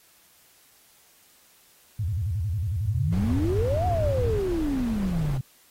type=tone with vibrato; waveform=sine; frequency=93.5 Hz; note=F#2; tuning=19 cents sharp; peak=-24 dBFS; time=1.99-4.38 s; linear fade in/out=5 ms; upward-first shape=square; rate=11 Hz; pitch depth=240 cents each way
type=exponential two-way sweep; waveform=sine; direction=up then down; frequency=98 to 740 to 126.7 Hz; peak=-24 dBFS; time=2.85-5.41 s; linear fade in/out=5 ms; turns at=3.86 s
type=noise; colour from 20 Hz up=brown; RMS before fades=-32 dBFS; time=3.12-5.38 s; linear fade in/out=10 ms
effects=white hiss -58 dBFS RMS until 5.7 s + AAC 48 kbps